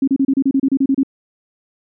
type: tone bursts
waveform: sine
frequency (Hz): 270.8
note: C#4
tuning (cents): -40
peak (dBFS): -11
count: 12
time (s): 0.02-1.033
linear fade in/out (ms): 5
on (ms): 56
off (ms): 31
effects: none